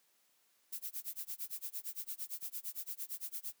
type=noise with tremolo; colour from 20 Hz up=violet; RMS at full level=-40 dBFS; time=0.72-3.54 s; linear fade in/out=10 ms; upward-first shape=sine; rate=8.8 Hz; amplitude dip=100%; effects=white hiss -73 dBFS RMS until 3.6 s + high-pass 200 Hz 12 dB/octave